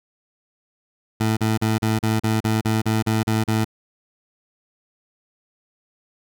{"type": "tone bursts", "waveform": "20% pulse", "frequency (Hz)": 110, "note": "A2", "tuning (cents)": 0, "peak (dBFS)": -13, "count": 12, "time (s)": [1.2, 3.647], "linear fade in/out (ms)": 10, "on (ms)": 170, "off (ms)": 37, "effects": []}